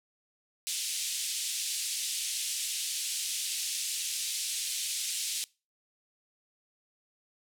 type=band-pass noise; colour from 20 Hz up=white; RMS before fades=-34 dBFS; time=0.67-5.44 s; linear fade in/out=0 ms; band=2700 to 10000 Hz; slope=24 dB/octave; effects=noise-tail reverb RT60 0.3 s tail -23 dB re dry